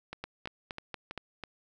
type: two click trains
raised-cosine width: 0.3 ms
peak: -23 / -21 dBFS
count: 5 / 5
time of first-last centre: 0.13-1.437 / 0.24-1.177 s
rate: 3.06 / 4.27 Hz
effects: none